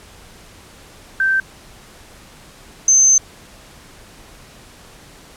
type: tone pair in turn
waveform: sine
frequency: 1558 / 6232 Hz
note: G6 / G8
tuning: -11 / -11 cents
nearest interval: 2 octaves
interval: 2400 cents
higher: second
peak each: -13 / -8 dBFS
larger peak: second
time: 1.2-1.4 / 2.88-3.18 s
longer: second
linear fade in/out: 2 ms
effects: pink hiss -43 dBFS RMS until 5.36 s + low-pass 11000 Hz 12 dB/octave